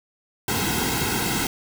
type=noise with comb filter; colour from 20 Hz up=pink; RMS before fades=-24 dBFS; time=0.48-1.47 s; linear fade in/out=2 ms; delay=1.7 ms; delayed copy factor=-1; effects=none